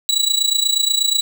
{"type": "tone with amplitude modulation", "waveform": "30% pulse", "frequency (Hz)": 3917, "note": "B7", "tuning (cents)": -15, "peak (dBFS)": -9, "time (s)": [0.09, 1.21], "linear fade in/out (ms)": 0, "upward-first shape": "sine", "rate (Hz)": 28.3, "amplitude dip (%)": 80, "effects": ["7-bit"]}